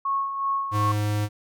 sine tone with tremolo, 1098 Hz, C#6, 17 cents flat, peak -21 dBFS, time 0.05-0.92 s, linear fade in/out 5 ms, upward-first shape sine, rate 2.7 Hz, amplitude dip 55%
square tone, 104.7 Hz, G#2, 15 cents sharp, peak -23 dBFS, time 0.71-1.29 s, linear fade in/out 50 ms
effects none

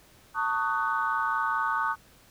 sine chord, D# half-diminished seventh, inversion second, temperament just, 896 / 1120.1 / 1244.5 / 1493.4 Hz, A5 / C#6 / D#6 / F#6, +31 / +18 / 0 / +16 cents, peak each -30 dBFS, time 0.34-1.96 s, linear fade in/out 50 ms, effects tanh soft clip ceiling -14 dBFS + pink hiss -57 dBFS RMS until 2.3 s

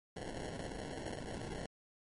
white noise with sample-and-hold, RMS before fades -43 dBFS, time 0.16-1.66 s, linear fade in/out 5 ms, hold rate 1225 Hz, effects MP3 48 kbps

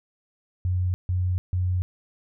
sine tone bursts, 90.9 Hz, F#2, 30 cents flat, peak -21 dBFS, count 3, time 0.65-1.82 s, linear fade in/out 0 ms, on 290 ms, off 150 ms, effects none

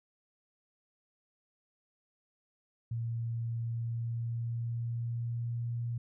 sine tone with pitch glide, 115.9 to 118.27 Hz, A#2 to A#2, -10 to +25 cents, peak -32 dBFS, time 2.91-5.98 s, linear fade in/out 5 ms, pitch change +35 cents, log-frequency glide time 3.61-5.73 s, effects none

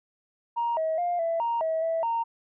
sine tone with pitch steps, 939 / 639 / 703 / 665 / 933 / 644 / 656 / 923 Hz, A#5 / D#5 / F5 / E5 / A#5 / E5 / E5 / A#5, +12 / +46 / +11 / +15 / +1 / -41 / -9 / -17 cents, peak -23 dBFS, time 0.56-2.24 s, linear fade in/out 20 ms, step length 210 ms, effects tanh soft clip ceiling -20 dBFS

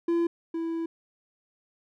triangle tone pair in turn, 339 / 330.1 Hz, E4 / E4, +49 / +2 cents, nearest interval unison, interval 47 cents, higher first, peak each -20 / -26 dBFS, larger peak first, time 0.08-0.27 / 0.54-0.86 s, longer second, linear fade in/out 5 ms, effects none

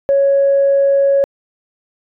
sine tone, 554.4 Hz, C#5, in tune, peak -8 dBFS, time 0.09-1.24 s, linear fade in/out 0 ms, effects tanh soft clip ceiling -5 dBFS

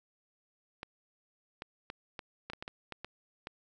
clicks, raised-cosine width 0.3 ms, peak -24 dBFS, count 11, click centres 0.831 / 1.621 / 1.901 / 2.192 / 2.5 / 2.534 / 2.625 / 2.679 / 2.923 / 3.046 / 3.471 s, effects none

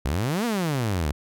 sawtooth exponential two-way sweep, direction up then down, 59.9 to 246.9 to 67.4 Hz, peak -19 dBFS, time 0.05-1.12 s, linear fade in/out 5 ms, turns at 0.45 s, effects none

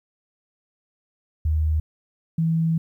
sine tone pair in turn, 77.78 / 163.15 Hz, D#2 / E3, 0 / -18 cents, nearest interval octave + minor second, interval 1282 cents, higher second, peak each -18 / -18 dBFS, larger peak neither, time 1.45-1.8 / 2.38-2.78 s, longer second, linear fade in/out 5 ms, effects 10-bit

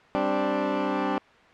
15% pulse chord, G suspended fourth, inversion none, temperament equal, 196 / 261.6 / 293.7 Hz, G3 / C4 / D4, 0 / 0 / 0 cents, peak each -23 / -23 / -20 dBFS, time 0.15-1.18 s, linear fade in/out 0 ms, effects white hiss -53 dBFS RMS until 1.53 s + low-pass 2000 Hz 12 dB/octave

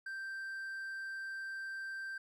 triangle tone, 1568 Hz, G6, in tune, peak -38 dBFS, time 0.06-2.18 s, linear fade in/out 5 ms, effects none

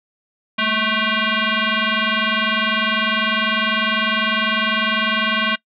sine tone with frequency modulation, 644 Hz, E5, 41 cents flat, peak -16 dBFS, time 0.58-5.56 s, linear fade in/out 10 ms, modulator 436 Hz, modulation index 6.2, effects noise-tail reverb RT60 0.1 s tail -22 dB re dry

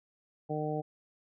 harmonic tone, 152.3 Hz, D#3, 37 cents flat, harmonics 1 / 2 / 3 / 4 / 5, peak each -36 / -38 / -36 / -39 / -38 dBFS, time 0.49-0.82 s, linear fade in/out 20 ms, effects none

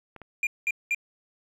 clicks, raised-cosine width 0.5 ms, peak -28 dBFS, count 2, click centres 0.163 / 0.217 s
triangle tone bursts, 2402 Hz, D7, 38 cents sharp, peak -21 dBFS, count 3, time 0.43-0.947 s, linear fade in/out 2 ms, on 39 ms, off 200 ms
effects resampled to 32000 Hz + 10-bit

